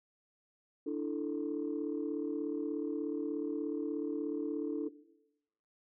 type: chord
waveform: sine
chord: D suspended second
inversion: none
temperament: just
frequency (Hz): 293.7 / 330.4 / 440.5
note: D4 / E4 / A4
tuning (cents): 0 / +4 / +2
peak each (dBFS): -35 / -38 / -38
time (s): 0.86-4.89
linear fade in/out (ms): 10
effects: noise-tail reverb RT60 0.9 s tail -17 dB re dry + tanh soft clip ceiling -26 dBFS